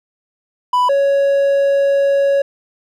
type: tone pair in turn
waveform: triangle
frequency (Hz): 992 / 556.7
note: B5 / C#5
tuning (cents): +7 / +7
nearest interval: minor seventh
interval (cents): 1000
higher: first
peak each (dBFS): -9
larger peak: neither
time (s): 0.73-0.89 / 0.89-2.42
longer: second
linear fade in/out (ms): 5
effects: none